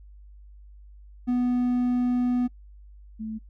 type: tone pair in turn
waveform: triangle / sine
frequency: 246.9 / 219.2 Hz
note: B3 / A3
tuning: 0 / -6 cents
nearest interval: major second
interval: 206 cents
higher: first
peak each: -19 / -30 dBFS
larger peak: first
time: 1.27-2.48 / 3.19-3.39 s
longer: first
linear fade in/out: 20 ms
effects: noise-tail reverb RT60 0.1 s tail -23 dB re dry + added 50 Hz sine -45 dBFS peak until 3.49 s